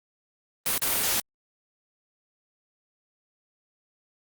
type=noise with dropouts; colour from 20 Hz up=white; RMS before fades=-25 dBFS; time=0.66-1.2 s; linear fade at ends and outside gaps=2 ms; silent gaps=0.78-0.818 s; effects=Opus 32 kbps